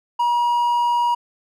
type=tone; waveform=triangle; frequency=957 Hz; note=A#5; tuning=45 cents sharp; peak=-14 dBFS; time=0.19-1.15 s; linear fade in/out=10 ms; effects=none